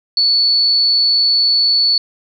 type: tone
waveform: sine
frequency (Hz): 4442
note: C#8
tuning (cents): +3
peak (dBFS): -10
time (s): 0.17-1.98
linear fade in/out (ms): 2
effects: none